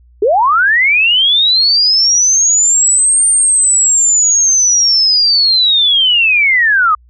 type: linear two-way sweep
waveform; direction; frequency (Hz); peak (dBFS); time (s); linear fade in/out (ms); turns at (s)
sine; up then down; 377.3 to 8870 to 1197; -7; 0.22-6.95; 5; 3.27
effects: added 60 Hz sine -42 dBFS peak until 7.09 s